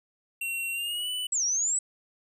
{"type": "tone with pitch glide", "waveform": "square", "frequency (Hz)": [2734, 2981], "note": ["F7", "F#7"], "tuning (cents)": [-37, 12], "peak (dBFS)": -30, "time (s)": [0.41, 1.27], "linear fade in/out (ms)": 5, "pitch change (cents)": 149, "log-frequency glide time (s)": [0.72, 1.09]}
{"type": "exponential two-way sweep", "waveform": "sine", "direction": "down then up", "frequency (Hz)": [8050, 5550, 8050], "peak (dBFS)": -24, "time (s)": [1.32, 1.79], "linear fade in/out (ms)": 5, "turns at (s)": 1.44}
{"effects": []}